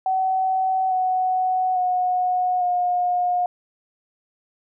sine tone with pitch steps, 756 / 742.6 / 729.4 / 716.5 Hz, F#5 / F#5 / F#5 / F5, +37 / +6 / -25 / +44 cents, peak -18 dBFS, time 0.06-3.46 s, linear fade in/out 2 ms, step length 850 ms, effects none

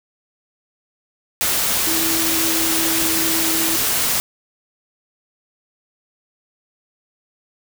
sine tone in noise, 325.8 Hz, E4, 20 cents flat, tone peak -24 dBFS, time 1.87-3.76 s, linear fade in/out 0 ms, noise white, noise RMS -19 dBFS, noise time 1.41-4.2 s, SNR -8 dB, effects none

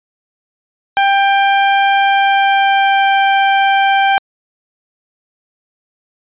sawtooth tone with pitch glide, 791 to 785.5 Hz, G5 to G5, +15 to +3 cents, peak -5 dBFS, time 0.97-4.18 s, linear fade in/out 0 ms, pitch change -12 cents, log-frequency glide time 1.9-3.15 s, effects resampled to 8000 Hz

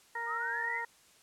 harmonic tone, 466.2 Hz, A#4, in tune, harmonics 1 / 2 / 3 / 4, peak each -47 / -38 / -46 / -37 dBFS, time 0.15-0.85 s, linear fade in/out 5 ms
sine linear sweep, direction up, 1174.7 to 2133 Hz, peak -35 dBFS, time 0.26-0.82 s, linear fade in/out 50 ms
effects white hiss -62 dBFS RMS until 1.22 s + low-pass 10000 Hz 12 dB/octave

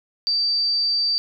sine tone, 4648 Hz, D8, 19 cents flat, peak -18 dBFS, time 0.27-1.18 s, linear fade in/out 0 ms, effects none

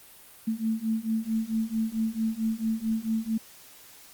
sine beating tone pair, 220 / 224.5 Hz, A3 / A3, 0 / +35 cents, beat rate 4.5 Hz, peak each -29 / -28 dBFS, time 0.47-3.38 s, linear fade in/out 10 ms, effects white hiss -51 dBFS RMS until 4.13 s + Opus 32 kbps

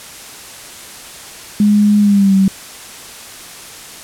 sine tone with pitch glide, 207.7 to 192.67 Hz, G#3 to G3, 0 to -30 cents, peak -7 dBFS, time 1.6-2.48 s, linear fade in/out 2 ms, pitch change -130 cents, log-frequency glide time 1.99-2.35 s, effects white hiss -33 dBFS RMS until 4.03 s + low-pass 11000 Hz 12 dB/octave

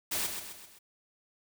white noise with echo, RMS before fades -32 dBFS, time 0.11-0.27 s, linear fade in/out 10 ms, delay 130 ms, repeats 4, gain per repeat -6 dB, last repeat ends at 0.79 s, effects none

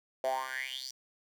10% pulse tone with high-pass filter sweep, 130.81 Hz, C3, in tune, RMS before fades -36 dBFS, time 0.24-0.91 s, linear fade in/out 2 ms, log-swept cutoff 580 to 5500 Hz, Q 7.8, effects none

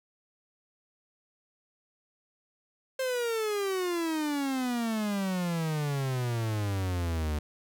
45% pulse exponential sweep, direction down, 530 to 73.42 Hz, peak -28 dBFS, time 2.99-7.39 s, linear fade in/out 5 ms, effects none

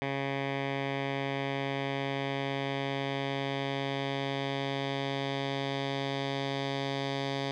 10% pulse tone with low-pass filter sweep, 137.7 Hz, C#3, 11 cents flat, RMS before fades -33 dBFS, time 0.02-7.51 s, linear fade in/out 0 ms, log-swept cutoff 2600 to 4000 Hz, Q 2.2, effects none

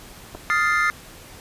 clicks, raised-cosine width 1 ms, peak -22 dBFS, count 2, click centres 0.349 / 0.352 s
triangle chord, F dominant seventh, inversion third, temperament equal, 1244.5 / 1396.9 / 1760 / 2093 Hz, Eb6 / F6 / A6 / C7, 0 / 0 / 0 / 0 cents, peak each -21 / -22 / -22 / -21 dBFS, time 0.5-0.9 s, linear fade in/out 0 ms
effects pink hiss -43 dBFS RMS until 1.4 s + resampled to 32000 Hz

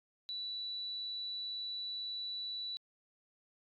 sine tone, 3951 Hz, B7, in tune, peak -38 dBFS, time 0.29-2.77 s, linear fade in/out 0 ms, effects AAC 64 kbps

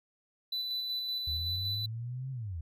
triangle tone with tremolo, 3988 Hz, B7, 16 cents sharp, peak -30 dBFS, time 0.52-1.86 s, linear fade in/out 5 ms, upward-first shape square, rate 5.3 Hz, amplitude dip 25%
sine linear two-way sweep, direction up then down, 75.1 to 134.7 to 75.1 Hz, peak -35 dBFS, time 1.27-2.61 s, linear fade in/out 5 ms, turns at 2.31 s
effects none

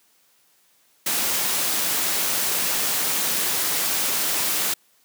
white noise, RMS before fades -23 dBFS, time 1.06-4.74 s, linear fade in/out 5 ms, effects white hiss -61 dBFS RMS until 5.04 s + high-pass 150 Hz 12 dB/octave

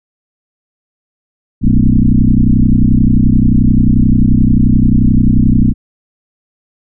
sine tone with frequency modulation, 120.9 Hz, B2, 36 cents flat, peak -5 dBFS, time 1.61-5.74 s, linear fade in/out 50 ms, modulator 31.4 Hz, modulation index 4.5, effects none

